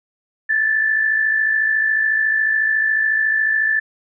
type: tone pair together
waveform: sine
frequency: 1704 / 1758 Hz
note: G#6 / A6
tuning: +44 / -2 cents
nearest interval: minor second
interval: 54 cents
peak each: -24 / -15 dBFS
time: 0.49-3.8 s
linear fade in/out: 10 ms
effects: none